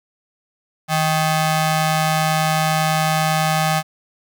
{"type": "ring-modulated tone", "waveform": "sawtooth", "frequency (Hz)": 470, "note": "A#4", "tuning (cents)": 14, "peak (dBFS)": -9, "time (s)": [0.88, 3.83], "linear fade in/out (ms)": 50, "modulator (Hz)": 311, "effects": []}